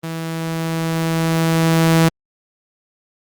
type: tone with level ramp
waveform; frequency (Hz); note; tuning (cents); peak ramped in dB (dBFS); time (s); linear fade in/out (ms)
sawtooth; 163.4; E3; -15; -20 to -6; 0.03-2.09; 10
effects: Opus 32 kbps

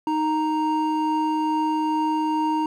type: tone pair together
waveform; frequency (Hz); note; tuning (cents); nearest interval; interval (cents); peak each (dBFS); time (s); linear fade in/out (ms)
triangle; 311.1 / 931; D#4 / A#5; 0 / -2; octave + perfect fifth; 1898; -21; 0.07-2.66; 2
effects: none

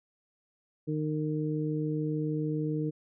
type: harmonic tone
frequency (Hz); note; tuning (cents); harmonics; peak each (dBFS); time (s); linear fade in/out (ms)
153.2; D#3; -27; 1 / 2 / 3; -31 / -32 / -36; 0.87-2.91; 20
effects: none

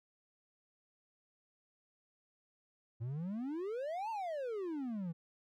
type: exponential two-way sweep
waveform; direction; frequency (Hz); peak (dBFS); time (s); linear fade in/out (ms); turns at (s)
triangle; up then down; 110.1 to 925 to 159.1; -35; 3-5.13; 20; 4.1
effects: none

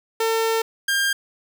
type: tone pair in turn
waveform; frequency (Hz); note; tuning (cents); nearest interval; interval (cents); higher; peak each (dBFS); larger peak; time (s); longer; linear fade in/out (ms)
sawtooth; 450 / 1603.6; A4 / G6; +39 / +39; octave + minor seventh; 2200; second; -15; neither; 0.2-0.62 / 0.88-1.13; first; 5
effects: none

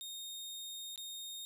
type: tone with dropouts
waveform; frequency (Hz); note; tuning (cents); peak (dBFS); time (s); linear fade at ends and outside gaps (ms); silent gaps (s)
sawtooth; 3695; A#7; -16; -40; 0.01-1.45; 0; 0.959-0.977
effects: none

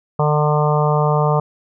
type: harmonic tone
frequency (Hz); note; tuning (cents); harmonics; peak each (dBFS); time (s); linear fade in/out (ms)
150; D3; +37; 1 / 3 / 4 / 5 / 6 / 7 / 8; -16 / -21 / -22 / -23 / -24 / -24 / -25; 0.19-1.4; 5
effects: none

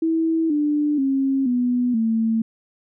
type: tone with pitch steps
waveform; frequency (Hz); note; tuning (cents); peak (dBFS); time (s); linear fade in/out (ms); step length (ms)
sine; 325 / 296.3 / 270.2 / 246.3 / 224.6; E4 / D4 / C#4 / B3 / A3; -24 / +15 / -44 / -5 / +36; -17; 0.02-2.42; 5; 480
effects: none

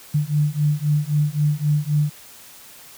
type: beating tone pair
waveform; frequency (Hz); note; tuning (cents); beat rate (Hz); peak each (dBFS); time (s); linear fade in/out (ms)
sine; 146.83 / 150.63; D3 / D3; 0 / +44; 3.8; -20; 0.14-2.1; 10
effects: white hiss -44 dBFS RMS until 2.97 s

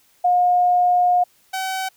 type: tone pair in turn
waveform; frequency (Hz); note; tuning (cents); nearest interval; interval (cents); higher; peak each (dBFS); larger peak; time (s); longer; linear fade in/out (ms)
sine / sawtooth; 716 / 760; F5 / F#5; +43 / +46; minor second; 103; second; -13 / -19; first; 0.24-1.24 / 1.53-1.89; first; 10
effects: white hiss -58 dBFS RMS until 1.96 s

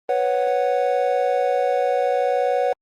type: chord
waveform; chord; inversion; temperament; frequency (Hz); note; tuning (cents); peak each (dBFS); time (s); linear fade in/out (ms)
triangle; B suspended second; none; equal; 493.9 / 554.4 / 740; B4 / C#5 / F#5; 0 / 0 / 0; -20; 0.09-2.73; 2
effects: Opus 24 kbps

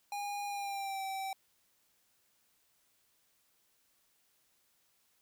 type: tone with pitch glide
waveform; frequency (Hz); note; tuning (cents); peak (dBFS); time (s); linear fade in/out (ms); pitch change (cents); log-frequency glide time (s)
square; 815 to 773.3; G#5 to G5; -33 to -24; -37; 0.12-1.33; 2; -91; 0.46-1.03
effects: white hiss -73 dBFS RMS until 5.21 s

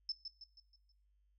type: tone with echo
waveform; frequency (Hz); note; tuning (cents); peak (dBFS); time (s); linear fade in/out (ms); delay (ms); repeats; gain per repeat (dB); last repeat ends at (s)
sine; 5260; E8; -5; -35; 0.09-0.12; 2; 160; 5; -7; 0.92
effects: noise-tail reverb RT60 0.5 s tail -19 dB re dry + added 50 Hz sine -70 dBFS peak until 1.38 s

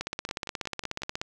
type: two click trains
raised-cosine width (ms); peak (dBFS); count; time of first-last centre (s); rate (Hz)
0.2; -20 / -14; 5 / 21; 0.29-1.02 / 0.01-1.215; 5.48 / 16.6
effects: none

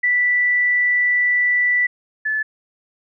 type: tone pair in turn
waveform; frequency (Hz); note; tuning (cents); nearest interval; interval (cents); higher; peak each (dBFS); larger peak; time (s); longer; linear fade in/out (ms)
sine; 1970 / 1733.8; B6 / A6; -5 / -26; major second; 221; first; -14 / -18; first; 0.03-1.87 / 2.25-2.43; first; 10
effects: none

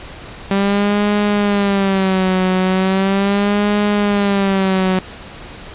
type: tone with vibrato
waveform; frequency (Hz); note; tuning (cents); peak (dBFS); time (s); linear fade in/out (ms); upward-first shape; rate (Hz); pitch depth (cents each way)
sawtooth; 195.9; G3; -1; -9; 0.51-4.99; 2; sine; 0.38; 95
effects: pink hiss -34 dBFS RMS until 5.74 s + resampled to 8000 Hz

